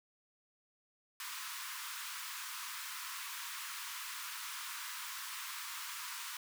pink high-pass noise, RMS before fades -44 dBFS, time 1.2-6.37 s, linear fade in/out 2 ms, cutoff 950 Hz, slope 96 dB/octave, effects none

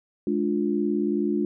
sine chord, D diminished, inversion second, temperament just, 211.4 / 293.7 / 352.4 Hz, Ab3 / D4 / F4, +31 / 0 / +16 cents, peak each -26 dBFS, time 0.27-1.45 s, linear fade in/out 2 ms, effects none

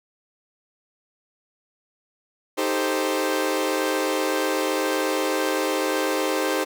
sawtooth chord, A half-diminished seventh, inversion second, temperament equal, 311.1 / 392 / 440 / 523.3 Hz, Eb4 / G4 / A4 / C5, 0 / 0 / 0 / 0 cents, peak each -23 / -23 / -27 / -22 dBFS, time 2.57-6.65 s, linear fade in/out 20 ms, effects none

